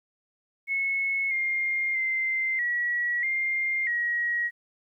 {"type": "tone with pitch steps", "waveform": "sine", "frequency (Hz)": [2191, 2119, 2082, 1925, 2110, 1901], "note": ["C#7", "C7", "C7", "B6", "C7", "A#6"], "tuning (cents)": [-21, 21, -9, -45, 14, 33], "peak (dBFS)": -24, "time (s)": [0.67, 4.51], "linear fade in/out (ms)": 50, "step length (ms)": 640, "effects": ["11-bit"]}